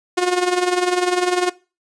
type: tone with tremolo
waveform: sawtooth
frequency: 359.4 Hz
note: F4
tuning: 50 cents sharp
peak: -9 dBFS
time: 0.17-1.5 s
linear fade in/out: 10 ms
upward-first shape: triangle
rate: 20 Hz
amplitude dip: 75%
effects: noise-tail reverb RT60 0.3 s tail -20 dB re dry + resampled to 22050 Hz